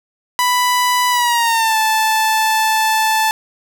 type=tone with pitch glide; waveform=sawtooth; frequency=990 to 876.9 Hz; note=B5 to A5; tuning=+4 to -6 cents; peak=-9 dBFS; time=0.39-3.31 s; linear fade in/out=0 ms; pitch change=-210 cents; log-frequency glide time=1.1-1.77 s; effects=none